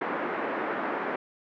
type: band-pass noise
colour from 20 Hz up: pink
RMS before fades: -31 dBFS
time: 0.01-1.16 s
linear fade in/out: 5 ms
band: 260 to 1900 Hz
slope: 24 dB/octave
effects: none